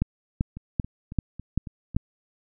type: two click trains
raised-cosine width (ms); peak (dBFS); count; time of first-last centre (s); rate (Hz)
5; -10 / -24; 6 / 6; 0.02-1.966 / 0.57-1.947; 2.57 / 3.63
effects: none